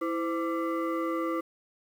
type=tone with frequency modulation; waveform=sine; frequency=329.6 Hz; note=E4; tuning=in tune; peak=-27 dBFS; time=0.01-1.41 s; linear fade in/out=10 ms; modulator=843 Hz; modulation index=1.1; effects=9-bit

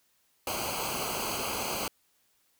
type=noise with comb filter; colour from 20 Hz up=pink; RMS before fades=-33 dBFS; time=0.47-1.88 s; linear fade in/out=2 ms; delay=0.55 ms; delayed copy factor=-0.85; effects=white hiss -70 dBFS RMS until 2.59 s

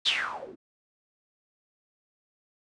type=noise with low-pass filter sweep; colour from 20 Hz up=blue; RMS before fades=-30 dBFS; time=0.05-0.56 s; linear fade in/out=20 ms; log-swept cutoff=4000 to 280 Hz; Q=8.3; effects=resampled to 22050 Hz

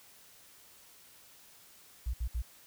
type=tone bursts; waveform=sine; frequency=59 Hz; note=A#1; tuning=22 cents sharp; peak=-29 dBFS; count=3; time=2.06-2.421 s; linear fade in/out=10 ms; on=77 ms; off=65 ms; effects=tanh soft clip ceiling -27 dBFS + white hiss -58 dBFS RMS until 2.66 s

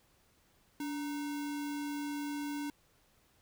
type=tone with sample-and-hold; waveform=sine; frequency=289.3 Hz; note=D4; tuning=26 cents flat; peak=-35 dBFS; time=0.8-2.7 s; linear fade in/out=2 ms; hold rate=1225 Hz; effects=pink hiss -69 dBFS RMS until 3.41 s

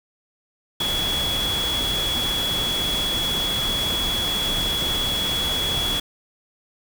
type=tone in noise; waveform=sine; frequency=3364 Hz; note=G#7; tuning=22 cents sharp; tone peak=-22 dBFS; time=0.8-6 s; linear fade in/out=5 ms; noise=pink; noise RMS=-28 dBFS; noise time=0.8-6 s; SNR=+3 dB; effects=none

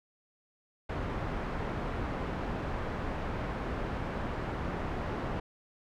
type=low-pass noise; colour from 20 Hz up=pink; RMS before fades=-35 dBFS; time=0.89-5.4 s; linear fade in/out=5 ms; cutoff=1500 Hz; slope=12 dB/octave; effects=none

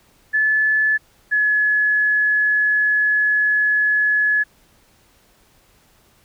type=tone pair in turn; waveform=sine; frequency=1730 / 1701.3 Hz; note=A6 / G#6; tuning=-30 / +41 cents; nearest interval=unison; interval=29 cents; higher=first; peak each=-14 / -14 dBFS; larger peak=neither; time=0.33-0.98 / 1.31-4.44 s; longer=second; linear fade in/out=20 ms; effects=pink hiss -56 dBFS RMS until 6.24 s

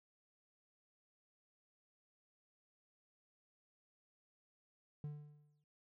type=tone with exponential decay; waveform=triangle; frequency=148.1 Hz; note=D3; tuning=15 cents sharp; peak=-38 dBFS; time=5.04-5.64 s; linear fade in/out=2 ms; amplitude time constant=130 ms; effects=none

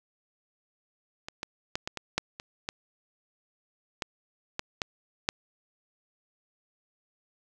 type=clicks; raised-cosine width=0.2 ms; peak=-20 / -16 / -12 / -15 / -17 / -8 / -22 / -14 / -13 / -13 / -11 / -7 dBFS; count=12; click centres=1.285 / 1.431 / 1.755 / 1.875 / 1.973 / 2.18 / 2.399 / 2.689 / 4.022 / 4.594 / 4.818 / 5.289 s; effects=none

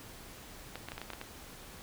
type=clicks; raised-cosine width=0.3 ms; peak=-24 dBFS; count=8; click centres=0.756 / 0.886 / 0.919 / 0.98 / 1.016 / 1.103 / 1.134 / 1.214 s; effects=pink hiss -50 dBFS RMS until 1.82 s

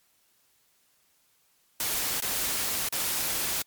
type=noise with dropouts; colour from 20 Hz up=white; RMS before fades=-29 dBFS; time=1.8-3.62 s; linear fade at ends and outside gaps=2 ms; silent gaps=2.204-2.222 / 2.887-2.924 s; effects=white hiss -67 dBFS RMS until 3.66 s + MP3 96 kbps

